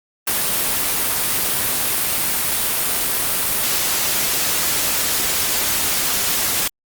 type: noise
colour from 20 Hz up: white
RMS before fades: -19 dBFS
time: 0.27-6.68 s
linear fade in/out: 5 ms
effects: Opus 32 kbps